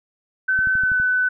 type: tone with pitch glide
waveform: sine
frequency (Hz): 1526 to 1503.3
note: G6 to F#6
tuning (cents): -47 to +27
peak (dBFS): -16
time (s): 0.48-1.29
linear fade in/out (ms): 10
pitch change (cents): -26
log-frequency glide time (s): 0.73-0.98
type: click train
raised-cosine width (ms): 5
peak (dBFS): -23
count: 6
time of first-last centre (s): 0.59-1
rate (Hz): 12.2
effects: none